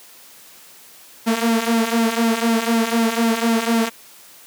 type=tone with flanger; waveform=sawtooth; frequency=228.8 Hz; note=A#3; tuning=32 cents flat; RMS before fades=-18 dBFS; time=1.26-3.9 s; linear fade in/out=20 ms; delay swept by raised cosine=1.7 to 4.6 ms; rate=4 Hz; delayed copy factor=-0.7; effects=white hiss -45 dBFS RMS until 4.46 s + high-pass 150 Hz 12 dB/octave